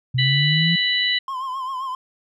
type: exponential sweep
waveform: sine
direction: up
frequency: 125.9 to 171.9 Hz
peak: -18 dBFS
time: 0.14-0.76 s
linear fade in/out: 10 ms
type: harmonic tone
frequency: 988 Hz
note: B5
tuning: in tune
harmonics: 2 / 3 / 4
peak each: -22 / -22 / -22 dBFS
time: 0.18-1.19 s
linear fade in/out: 10 ms
type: tone with vibrato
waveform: triangle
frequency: 1046.5 Hz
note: C6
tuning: in tune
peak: -23 dBFS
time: 1.28-1.95 s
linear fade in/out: 2 ms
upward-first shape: triangle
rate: 7.6 Hz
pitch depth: 81 cents each way
effects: none